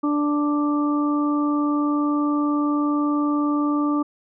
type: harmonic tone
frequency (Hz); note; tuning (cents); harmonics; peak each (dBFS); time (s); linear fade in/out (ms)
293.7; D4; 0; 1 / 2 / 3 / 4; -19 / -33 / -34 / -27; 0.03-4.03; 10
effects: none